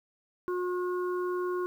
harmonic tone, 360.2 Hz, F#4, 46 cents flat, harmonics 1 / 3 / 4, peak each -29 / -37 / -43 dBFS, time 0.48-1.66 s, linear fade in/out 0 ms, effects 10-bit

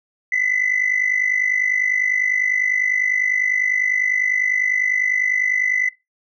sine tone pair together, 1990 / 2040 Hz, B6 / C7, +13 / -44 cents, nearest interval unison, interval 43 cents, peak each -18 dBFS, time 0.32-5.89 s, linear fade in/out 5 ms, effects noise-tail reverb RT60 0.2 s tail -20 dB re dry + tanh soft clip ceiling -11 dBFS

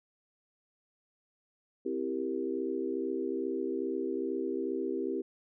sine chord, C dominant seventh, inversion none, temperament equal, 261.6 / 329.6 / 392 / 466.2 Hz, C4 / E4 / G4 / Bb4, 0 / 0 / 0 / 0 cents, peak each -37 / -36 / -34 / -40 dBFS, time 1.85-5.22 s, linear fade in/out 10 ms, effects none

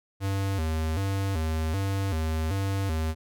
square tone with vibrato, 88.1 Hz, F2, 16 cents sharp, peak -26 dBFS, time 0.2-3.15 s, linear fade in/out 50 ms, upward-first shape square, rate 1.3 Hz, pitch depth 180 cents each way, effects none

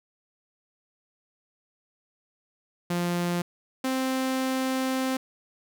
sawtooth tone pair in turn, 174.61 / 261.6 Hz, F3 / C4, 0 / 0 cents, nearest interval perfect fifth, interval 700 cents, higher second, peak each -21 dBFS, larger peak neither, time 2.9-3.42 / 3.84-5.17 s, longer second, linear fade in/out 5 ms, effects none

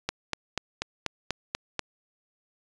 click train, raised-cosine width 0.2 ms, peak -10 dBFS, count 8, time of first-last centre 0.09-1.793 s, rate 4.11 Hz, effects resampled to 22050 Hz

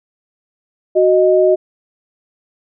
sine tone pair together, 370.9 / 622.3 Hz, F#4 / D#5, +4 / 0 cents, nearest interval major sixth, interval 896 cents, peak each -11 dBFS, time 0.95-1.56 s, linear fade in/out 20 ms, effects none

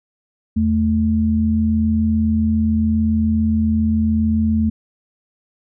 sine tone pair together, 82.33 / 219.8 Hz, E2 / A3, -2 / -2 cents, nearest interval octave + perfect fourth, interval 1700 cents, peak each -19 / -15 dBFS, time 0.56-4.7 s, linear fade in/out 10 ms, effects none

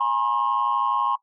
sine tone cluster, 835 / 962 / 1074 Hz, G#5 / B5 / C6, +9 / -46 / +45 cents, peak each -26 / -24 / -21 dBFS, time 0-1.16 s, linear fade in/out 10 ms, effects noise-tail reverb RT60 0.1 s tail -18 dB re dry + tanh soft clip ceiling -14 dBFS

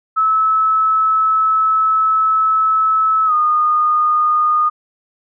sine tone with pitch glide, 1300 to 1227 Hz, E6 to D#6, -24 to -25 cents, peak -11 dBFS, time 0.16-4.7 s, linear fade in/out 20 ms, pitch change -101 cents, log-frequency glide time 3.26-3.33 s, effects none

